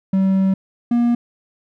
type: tone pair in turn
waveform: triangle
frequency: 191.7 / 238.1 Hz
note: G3 / A#3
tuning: -38 / +37 cents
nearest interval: major third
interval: 375 cents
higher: second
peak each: -11 dBFS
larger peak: neither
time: 0.13-0.54 / 0.91-1.15 s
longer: first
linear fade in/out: 5 ms
effects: none